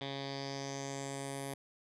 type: tone with low-pass filter sweep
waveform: 10% pulse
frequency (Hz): 137.8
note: C#3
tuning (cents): -10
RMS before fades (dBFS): -41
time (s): 0.01-1.54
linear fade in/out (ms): 2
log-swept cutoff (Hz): 3600 to 11000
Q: 4.1
effects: none